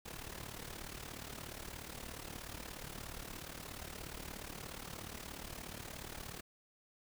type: noise with amplitude modulation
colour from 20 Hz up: pink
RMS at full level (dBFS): -44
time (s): 0.05-6.41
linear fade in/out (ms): 10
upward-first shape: sine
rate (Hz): 36.9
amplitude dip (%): 75
effects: none